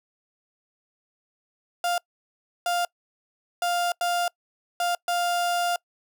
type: tone bursts at uneven times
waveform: 35% pulse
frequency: 700 Hz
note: F5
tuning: 4 cents sharp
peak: -21 dBFS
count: 6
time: 1.84-1.98 / 2.66-2.85 / 3.62-3.92 / 4.01-4.28 / 4.8-4.95 / 5.08-5.76 s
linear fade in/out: 2 ms
effects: noise-tail reverb RT60 0.1 s tail -25 dB re dry